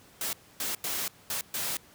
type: noise bursts at uneven times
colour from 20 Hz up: white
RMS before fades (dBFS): -32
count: 5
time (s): 0.21-0.33 / 0.6-0.75 / 0.84-1.08 / 1.3-1.41 / 1.54-1.77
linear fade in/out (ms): 2
effects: pink hiss -56 dBFS RMS until 1.94 s + high-pass 80 Hz 12 dB/octave